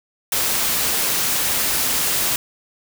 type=noise; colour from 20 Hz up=white; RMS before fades=-20 dBFS; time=0.32-2.36 s; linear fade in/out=2 ms; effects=none